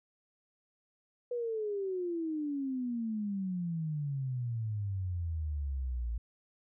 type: exponential sweep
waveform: sine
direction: down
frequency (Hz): 492.5 to 55.7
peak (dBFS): -32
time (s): 1.31-6.18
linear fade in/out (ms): 5
effects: none